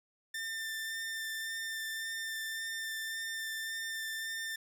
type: tone with vibrato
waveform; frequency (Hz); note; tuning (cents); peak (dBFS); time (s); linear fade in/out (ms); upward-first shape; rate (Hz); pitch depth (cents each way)
sawtooth; 1791; A6; +30; -33; 0.34-4.56; 5; sine; 1.8; 11
effects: none